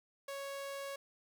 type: tone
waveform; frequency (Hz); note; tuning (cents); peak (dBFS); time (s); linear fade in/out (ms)
sawtooth; 554.4; C#5; 0; -37; 0.28-0.96; 5
effects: none